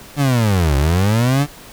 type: linear two-way sweep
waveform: 30% pulse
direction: down then up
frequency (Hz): 148.3 to 66.6 to 148.3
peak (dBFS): -10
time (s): 0.16-1.47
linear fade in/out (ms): 50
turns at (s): 0.76
effects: pink hiss -39 dBFS RMS until 1.72 s